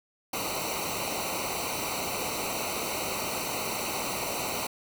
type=noise with comb filter; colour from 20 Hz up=pink; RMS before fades=-32 dBFS; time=0.33-4.67 s; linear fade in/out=5 ms; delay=0.59 ms; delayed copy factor=-0.95; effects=none